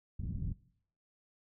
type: low-pass noise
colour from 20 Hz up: white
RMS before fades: -37 dBFS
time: 0.19-0.53 s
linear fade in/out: 10 ms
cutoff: 160 Hz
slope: 24 dB/octave
effects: noise-tail reverb RT60 0.6 s tail -19 dB re dry